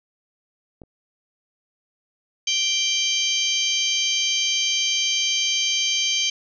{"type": "clicks", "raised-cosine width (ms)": 2, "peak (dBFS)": [-27, -37], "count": 2, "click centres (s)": [0.818, 0.836]}
{"type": "harmonic tone", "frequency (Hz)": 784, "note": "G5", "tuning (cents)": 0, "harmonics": [3, 4, 5, 6, 7, 8], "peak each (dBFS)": [-28, -22, -33, -29, -34, -26], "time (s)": [2.47, 6.3], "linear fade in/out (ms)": 5}
{"effects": []}